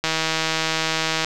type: click train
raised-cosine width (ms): 0.2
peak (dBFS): -4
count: 194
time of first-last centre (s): 0.04-1.246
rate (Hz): 160
effects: none